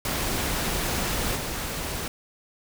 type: noise with level steps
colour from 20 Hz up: pink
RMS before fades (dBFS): -27 / -31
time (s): 0.05-2.08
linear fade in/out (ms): 2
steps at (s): 1.35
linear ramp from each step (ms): 20
effects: none